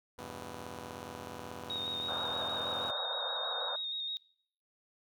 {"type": "chord", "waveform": "5% pulse", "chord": "E minor", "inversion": "none", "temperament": "just", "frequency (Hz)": [82.41, 98.89, 123.61], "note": ["E2", "G2", "B2"], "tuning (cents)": [0, 16, 2], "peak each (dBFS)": -37, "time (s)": [0.18, 2.91], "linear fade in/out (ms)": 5}
{"type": "tone with vibrato", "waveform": "sine", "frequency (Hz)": 3729, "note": "A#7", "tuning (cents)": 0, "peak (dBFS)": -35, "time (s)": [1.7, 4.17], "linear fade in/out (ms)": 0, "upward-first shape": "square", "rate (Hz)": 6.3, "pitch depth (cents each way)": 23}
{"type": "band-pass noise", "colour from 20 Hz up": "pink", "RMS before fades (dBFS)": -40, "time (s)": [2.08, 3.76], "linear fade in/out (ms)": 5, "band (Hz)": [480, 1600], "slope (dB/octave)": 96}
{"effects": ["noise-tail reverb RT60 0.6 s tail -23 dB re dry"]}